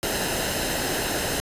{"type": "noise with comb filter", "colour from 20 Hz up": "pink", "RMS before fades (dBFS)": -26, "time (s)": [0.03, 1.4], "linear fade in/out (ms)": 0, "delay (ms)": 0.87, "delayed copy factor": -0.55, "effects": ["resampled to 32000 Hz"]}